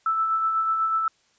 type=tone with tremolo; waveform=sine; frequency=1318.5 Hz; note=E6; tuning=in tune; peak=-19 dBFS; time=0.06-1.08 s; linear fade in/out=2 ms; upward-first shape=sine; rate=8.1 Hz; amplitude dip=35%; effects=white hiss -64 dBFS RMS until 1.38 s + resampled to 16000 Hz